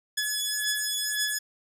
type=beating tone pair; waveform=10% pulse; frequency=1701 / 1702.9 Hz; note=G#6 / G#6; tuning=+41 / +43 cents; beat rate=1.9 Hz; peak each=-20 / -21 dBFS; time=0.17-1.39 s; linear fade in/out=10 ms; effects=none